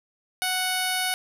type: tone with low-pass filter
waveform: 10% pulse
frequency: 740 Hz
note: F#5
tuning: in tune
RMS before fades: -26 dBFS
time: 0.42-1.14 s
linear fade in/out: 0 ms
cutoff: 11000 Hz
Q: 2.3
effects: 8-bit